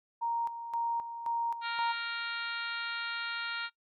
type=tone with tremolo; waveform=sine; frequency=932.3 Hz; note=A#5; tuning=in tune; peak=-29 dBFS; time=0.21-1.93 s; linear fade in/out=20 ms; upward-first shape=square; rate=1.9 Hz; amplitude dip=65%
type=harmonic tone; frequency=466.2 Hz; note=A#4; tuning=in tune; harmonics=2 / 3 / 4 / 5 / 6 / 7 / 8 / 9; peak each=-46 / -37 / -44 / -44 / -44 / -47 / -45 / -44 dBFS; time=1.61-3.7 s; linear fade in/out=50 ms
effects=noise-tail reverb RT60 0.1 s tail -20 dB re dry